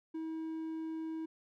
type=tone; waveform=triangle; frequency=320.8 Hz; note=E4; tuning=47 cents flat; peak=-35 dBFS; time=0.14-1.26 s; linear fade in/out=10 ms; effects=none